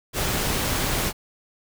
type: noise with amplitude modulation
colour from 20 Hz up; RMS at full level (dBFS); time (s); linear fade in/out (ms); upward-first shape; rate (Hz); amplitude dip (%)
pink; -23; 0.13-1.13; 50; sine; 199; 30
effects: none